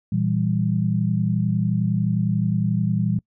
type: chord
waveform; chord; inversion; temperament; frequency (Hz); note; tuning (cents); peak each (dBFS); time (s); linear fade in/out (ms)
sine; E diminished; second; equal; 116.54 / 164.81 / 196; Bb2 / E3 / G3; 0 / 0 / 0; -23; 0.12-3.19; 5
effects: noise-tail reverb RT60 0.1 s tail -24 dB re dry